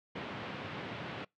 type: band-pass noise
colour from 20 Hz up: pink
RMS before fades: -42 dBFS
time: 0.15-1.25 s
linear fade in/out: 10 ms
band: 110 to 3300 Hz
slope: 24 dB/octave
effects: noise-tail reverb RT60 0.2 s tail -26 dB re dry